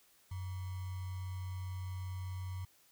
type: tone with sample-and-hold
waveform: sine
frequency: 92.5 Hz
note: F#2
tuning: in tune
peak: -38 dBFS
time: 0.31-2.65 s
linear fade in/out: 5 ms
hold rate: 1050 Hz
effects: white hiss -67 dBFS RMS until 2.91 s